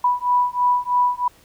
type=beating tone pair; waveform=sine; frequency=983 / 986.1 Hz; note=B5 / B5; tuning=-8 / -3 cents; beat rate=3.1 Hz; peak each=-19 dBFS; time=0.04-1.28 s; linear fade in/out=5 ms; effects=pink hiss -53 dBFS RMS until 1.44 s